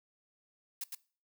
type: noise with echo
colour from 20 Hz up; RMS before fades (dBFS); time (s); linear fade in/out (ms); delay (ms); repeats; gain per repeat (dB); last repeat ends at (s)
blue; -38; 0.81-0.84; 5; 110; 1; -3; 0.95
effects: noise-tail reverb RT60 0.4 s tail -21 dB re dry